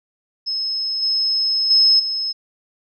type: tone with level steps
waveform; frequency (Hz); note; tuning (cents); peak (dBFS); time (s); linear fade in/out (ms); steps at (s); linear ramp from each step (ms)
sine; 5180; E8; -31; -20 / -16 / -10 / -20; 0.46-2.33; 20; 1.02 / 1.7 / 1.99; 10
effects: none